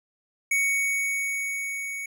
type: tone with level ramp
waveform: square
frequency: 2231 Hz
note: C#7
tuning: 11 cents sharp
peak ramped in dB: -21 to -32 dBFS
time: 0.51-2.06 s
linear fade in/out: 5 ms
effects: none